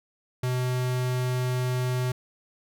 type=tone; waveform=square; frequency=126.2 Hz; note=B2; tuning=38 cents sharp; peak=-25 dBFS; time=0.43-2.12 s; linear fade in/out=5 ms; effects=none